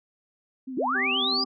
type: tone with vibrato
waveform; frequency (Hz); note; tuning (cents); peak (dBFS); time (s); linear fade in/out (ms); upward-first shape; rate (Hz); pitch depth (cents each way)
sine; 256.8; C4; -32; -32; 0.67-1.45; 10; triangle; 8.5; 56
type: linear sweep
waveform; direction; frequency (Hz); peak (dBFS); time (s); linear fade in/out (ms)
sine; up; 230 to 4978; -23; 0.77-1.44; 5
type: harmonic tone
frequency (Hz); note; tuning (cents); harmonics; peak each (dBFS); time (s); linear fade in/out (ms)
389; G4; -13; 1 / 2 / 3; -34 / -36 / -33; 0.94-1.45; 20
effects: none